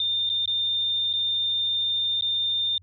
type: tone with dropouts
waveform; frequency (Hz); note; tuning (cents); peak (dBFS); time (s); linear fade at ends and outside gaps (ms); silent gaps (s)
sine; 3613; A7; +45; -22; 0-2.78; 2; 0.293-0.299 / 0.458-0.476 / 1.13-1.136 / 2.21-2.222
effects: added 91 Hz sine -51 dBFS peak until 2.82 s